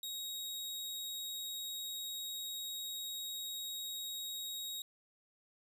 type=tone; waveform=sawtooth; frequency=3782 Hz; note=A#7; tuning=24 cents sharp; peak=-37 dBFS; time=0.03-4.82 s; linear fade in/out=2 ms; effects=none